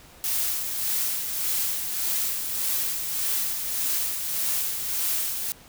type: noise with tremolo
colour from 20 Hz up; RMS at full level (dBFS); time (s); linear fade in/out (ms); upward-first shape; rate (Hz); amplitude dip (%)
blue; -25; 0.24-5.52; 0; sine; 1.7; 45
effects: pink hiss -50 dBFS RMS until 5.68 s